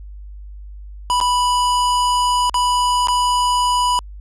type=tone with dropouts; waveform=square; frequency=986 Hz; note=B5; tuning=3 cents flat; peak=-15 dBFS; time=1.1-3.99 s; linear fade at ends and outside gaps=0 ms; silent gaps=1.202-1.212 / 2.496-2.543 / 3.072-3.084 s; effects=added 50 Hz sine -32 dBFS peak until 4.2 s + resampled to 24000 Hz